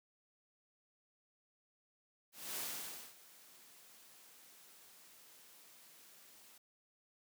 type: noise with ADSR envelope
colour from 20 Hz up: white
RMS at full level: -41 dBFS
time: 2.32-6.58 s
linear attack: 260 ms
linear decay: 550 ms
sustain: -20 dB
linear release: 5 ms
effects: high-pass 150 Hz 12 dB/octave